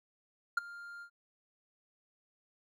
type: tone with ADSR envelope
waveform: triangle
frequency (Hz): 1400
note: F6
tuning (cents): +4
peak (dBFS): -22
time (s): 0.57-1.1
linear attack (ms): 6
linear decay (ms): 16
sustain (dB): -21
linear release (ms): 81
effects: none